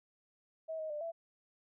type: tone with pitch steps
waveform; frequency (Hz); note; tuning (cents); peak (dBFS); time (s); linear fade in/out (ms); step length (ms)
sine; 642 / 628 / 596 / 666; E5 / D#5 / D5 / E5; -46 / +16 / +25 / +18; -37; 0.68-1.12; 20; 110
effects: none